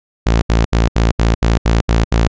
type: tone bursts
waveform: sawtooth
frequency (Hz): 56.5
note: A1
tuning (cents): +47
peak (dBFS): -6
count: 9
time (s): 0.26-2.276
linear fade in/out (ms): 10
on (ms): 160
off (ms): 72
effects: resampled to 16000 Hz